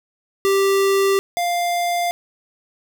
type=tone pair in turn; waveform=square; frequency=392 / 698.5 Hz; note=G4 / F5; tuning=0 / 0 cents; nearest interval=minor seventh; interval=1000 cents; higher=second; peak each=-15 / -19 dBFS; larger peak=first; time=0.45-1.19 / 1.37-2.11 s; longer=neither; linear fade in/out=0 ms; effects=none